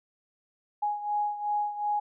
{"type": "beating tone pair", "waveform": "sine", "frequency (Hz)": [830.6, 833.3], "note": ["G#5", "G#5"], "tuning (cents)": [0, 6], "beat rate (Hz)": 2.7, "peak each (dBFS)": [-28, -33], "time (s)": [0.82, 2], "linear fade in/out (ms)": 10, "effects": []}